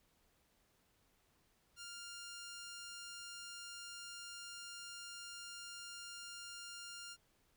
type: tone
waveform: 10% pulse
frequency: 1400 Hz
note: F6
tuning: 4 cents sharp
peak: -40 dBFS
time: 1.76-7.17 s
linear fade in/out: 50 ms
effects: pink hiss -75 dBFS RMS until 7.56 s